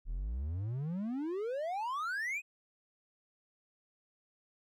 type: exponential sweep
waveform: triangle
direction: up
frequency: 35.98 to 2573 Hz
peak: -32 dBFS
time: 0.05-2.42 s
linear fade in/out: 50 ms
effects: none